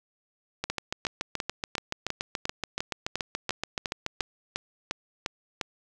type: two click trains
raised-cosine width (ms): 0.2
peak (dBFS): -12 / -12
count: 26 / 15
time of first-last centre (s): 0.64-4.206 / 0.7-5.612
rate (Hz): 7.01 / 2.85
effects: none